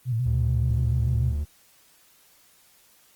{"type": "tone with vibrato", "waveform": "sine", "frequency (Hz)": 119.3, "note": "A#2", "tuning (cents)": 41, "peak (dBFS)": -22, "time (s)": [0.05, 1.34], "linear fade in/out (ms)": 50, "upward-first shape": "square", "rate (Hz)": 6.9, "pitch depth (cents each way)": 94}
{"type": "tone", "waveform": "triangle", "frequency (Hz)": 73.42, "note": "D2", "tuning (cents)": 0, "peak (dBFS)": -22, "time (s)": [0.25, 1.45], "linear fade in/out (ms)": 20}
{"effects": ["white hiss -58 dBFS RMS until 3.15 s", "Opus 24 kbps"]}